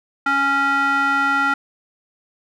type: tone with band-pass filter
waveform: square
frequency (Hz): 277.2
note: C#4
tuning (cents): 0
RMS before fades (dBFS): -18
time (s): 0.26-1.54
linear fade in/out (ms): 5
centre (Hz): 1400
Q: 3.3
effects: none